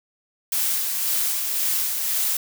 blue noise with tremolo, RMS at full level -22 dBFS, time 0.52-2.37 s, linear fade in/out 2 ms, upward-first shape sine, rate 1.9 Hz, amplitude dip 35%, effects none

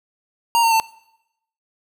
square tone with pitch steps, 932.3 / 913.1 / 894.3 Hz, A#5 / A#5 / A5, 0 / -36 / +28 cents, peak -14 dBFS, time 0.55-0.799 s, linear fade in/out 0 ms, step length 83 ms, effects noise-tail reverb RT60 0.8 s tail -21 dB re dry

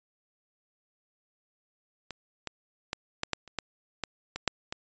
clicks, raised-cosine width 0.2 ms, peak -20 / -17 / -14 / -11 / -10 / -30 / -13 / -13 / -17 / -6 / -17 dBFS, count 11, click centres 2.107 / 2.473 / 2.931 / 3.234 / 3.333 / 3.477 / 3.587 / 4.037 / 4.36 / 4.477 / 4.725 s, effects resampled to 16000 Hz

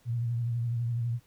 sine tone with vibrato, 118.1 Hz, A#2, 23 cents sharp, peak -27 dBFS, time 0.05-1.2 s, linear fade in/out 50 ms, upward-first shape triangle, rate 12 Hz, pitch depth 54 cents each way, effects pink hiss -65 dBFS RMS until 1.26 s

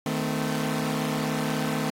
sawtooth chord, A diminished, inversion second, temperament equal with one note detuned, 155.56 / 220 / 256.5 Hz, Eb3 / A3 / C4, 0 / 0 / -34 cents, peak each -26 dBFS, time 0.06-1.9 s, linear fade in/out 2 ms, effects AAC 48 kbps

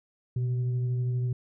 sine tone with frequency modulation, 122.8 Hz, B2, 9 cents flat, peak -25 dBFS, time 0.36-1.33 s, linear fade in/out 5 ms, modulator 258 Hz, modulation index 0.24, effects none

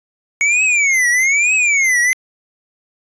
square tone with vibrato, 2217 Hz, C#7, in tune, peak -12 dBFS, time 0.41-2.13 s, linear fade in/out 0 ms, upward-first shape triangle, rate 1.1 Hz, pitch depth 270 cents each way, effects resampled to 22050 Hz

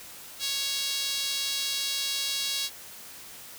sawtooth tone with high-pass filter, 554.4 Hz, C#5, in tune, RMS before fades -30 dBFS, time 0.39-2.7 s, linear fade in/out 50 ms, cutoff 3900 Hz, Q 2.2, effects white hiss -45 dBFS RMS until 3.58 s

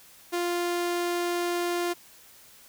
sawtooth tone, 349.2 Hz, F4, in tune, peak -22 dBFS, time 0.32-1.94 s, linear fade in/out 20 ms, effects white hiss -53 dBFS RMS until 2.68 s

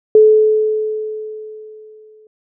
sine tone with exponential decay, 431.5 Hz, A4, 34 cents flat, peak -3 dBFS, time 0.15-2.27 s, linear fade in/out 2 ms, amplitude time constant 460 ms, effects none

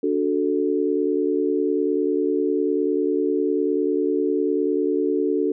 sine chord, D major, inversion none, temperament equal with one note detuned, 291.1 / 370 / 440 Hz, D4 / F#4 / A4, -15 / 0 / 0 cents, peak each -23 dBFS, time 0.03-5.52 s, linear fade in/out 5 ms, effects none

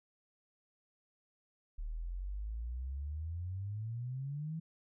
sine exponential sweep, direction up, 36.7 to 164.81 Hz, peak -37 dBFS, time 1.78-4.6 s, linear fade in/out 10 ms, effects none

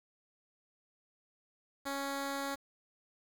10% pulse tone, 277.2 Hz, C#4, in tune, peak -27 dBFS, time 1.85-2.56 s, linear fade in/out 20 ms, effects 9-bit

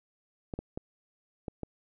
clicks, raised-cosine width 2 ms, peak -22 dBFS, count 5, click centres 0.538 / 0.59 / 0.775 / 1.482 / 1.633 s, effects none

